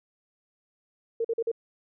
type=tone bursts; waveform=sine; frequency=458.1 Hz; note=A#4; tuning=30 cents flat; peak=-24 dBFS; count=4; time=1.2-1.516 s; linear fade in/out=5 ms; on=46 ms; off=44 ms; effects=none